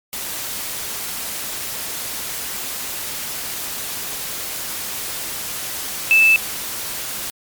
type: tone in noise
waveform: sine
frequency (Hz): 2632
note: E7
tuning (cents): -3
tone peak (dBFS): -9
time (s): 6.11-6.36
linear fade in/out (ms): 0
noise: white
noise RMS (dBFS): -27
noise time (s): 0.13-7.3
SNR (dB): +15
effects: MP3 96 kbps